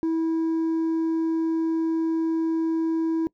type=tone with hard clipping; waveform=triangle; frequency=325.3 Hz; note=E4; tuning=23 cents flat; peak=-20 dBFS; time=0.03-3.27 s; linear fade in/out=0 ms; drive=1 dB; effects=noise-tail reverb RT60 0.1 s tail -23 dB re dry